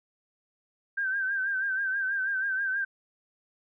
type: tone with vibrato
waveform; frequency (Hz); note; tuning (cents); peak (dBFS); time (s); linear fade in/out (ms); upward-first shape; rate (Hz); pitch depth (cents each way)
sine; 1568; G6; 0; -26; 0.97-2.85; 10; sine; 6.2; 59
effects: none